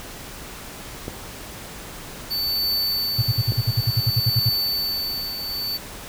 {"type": "clicks", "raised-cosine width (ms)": 2, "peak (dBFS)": -16, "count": 2, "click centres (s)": [1.081, 3.521]}
{"type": "tone with tremolo", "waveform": "square", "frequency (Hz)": 4500, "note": "C#8", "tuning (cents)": 25, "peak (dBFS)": -20, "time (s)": [2.3, 5.78], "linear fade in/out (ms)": 20, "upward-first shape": "triangle", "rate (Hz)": 0.57, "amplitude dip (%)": 65}
{"type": "tone bursts", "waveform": "sine", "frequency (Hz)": 116.3, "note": "A#2", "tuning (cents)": -4, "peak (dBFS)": -15, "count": 14, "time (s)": [3.18, 4.496], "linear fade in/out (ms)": 10, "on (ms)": 42, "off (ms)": 56}
{"effects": ["pink hiss -37 dBFS RMS until 6.08 s"]}